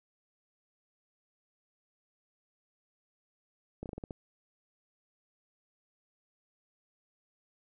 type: slowing click train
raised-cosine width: 2 ms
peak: -26 dBFS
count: 7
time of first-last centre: 3.83-4.108 s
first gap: 28 ms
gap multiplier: 1.2
effects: none